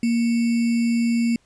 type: tone with sample-and-hold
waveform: sine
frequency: 233.1 Hz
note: A#3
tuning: in tune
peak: -17 dBFS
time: 0.03-1.36 s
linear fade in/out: 2 ms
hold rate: 2450 Hz
effects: pink hiss -62 dBFS RMS until 1.45 s + resampled to 22050 Hz